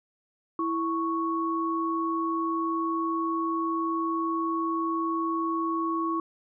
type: tone pair together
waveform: sine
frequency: 329.6 / 1108.7 Hz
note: E4 / C#6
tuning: 0 / 0 cents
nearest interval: octave + major sixth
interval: 2100 cents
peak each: -28 dBFS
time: 0.59-6.2 s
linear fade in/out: 2 ms
effects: none